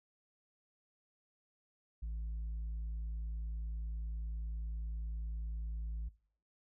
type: tone with tanh clipping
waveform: triangle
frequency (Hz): 55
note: A1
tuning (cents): 0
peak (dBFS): -38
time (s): 2.02-6.09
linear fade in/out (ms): 10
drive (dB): 7
effects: noise-tail reverb RT60 0.5 s tail -20 dB re dry